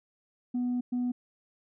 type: tone bursts at uneven times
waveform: sine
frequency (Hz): 246.5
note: B3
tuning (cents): -3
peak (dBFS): -25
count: 2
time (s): 0.54-0.81 / 0.92-1.12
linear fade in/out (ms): 10
effects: tanh soft clip ceiling -25 dBFS